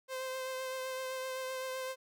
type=tone with vibrato; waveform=sawtooth; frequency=520 Hz; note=C5; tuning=11 cents flat; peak=-33 dBFS; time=0.08-1.96 s; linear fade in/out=50 ms; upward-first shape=triangle; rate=7.8 Hz; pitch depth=20 cents each way; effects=none